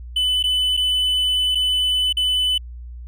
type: tone with dropouts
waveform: triangle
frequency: 3003 Hz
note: F#7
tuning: 25 cents sharp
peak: -15 dBFS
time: 0.16-2.58 s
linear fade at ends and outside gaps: 5 ms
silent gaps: 0.428-0.438 / 0.768-0.773 / 1.549-1.553 / 2.127-2.169 s
effects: added 60 Hz sine -32 dBFS peak until 3.07 s